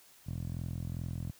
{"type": "tone with band-pass filter", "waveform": "10% pulse", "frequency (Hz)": 42.48, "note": "F1", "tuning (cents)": -47, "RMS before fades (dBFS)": -38, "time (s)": [0.26, 1.32], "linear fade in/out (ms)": 20, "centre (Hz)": 110, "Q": 1.5, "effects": ["white hiss -60 dBFS RMS until 1.39 s"]}